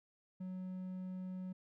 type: tone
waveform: triangle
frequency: 185 Hz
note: F#3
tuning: in tune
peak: -39 dBFS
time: 0.4-1.53 s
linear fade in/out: 10 ms
effects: none